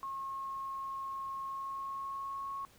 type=tone with pitch glide; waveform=sine; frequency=1082 to 1099 Hz; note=C#6 to C#6; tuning=-42 to -15 cents; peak=-37 dBFS; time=0.03-2.65 s; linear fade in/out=0 ms; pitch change=+27 cents; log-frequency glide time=1.39-2.53 s; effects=pink hiss -62 dBFS RMS until 2.78 s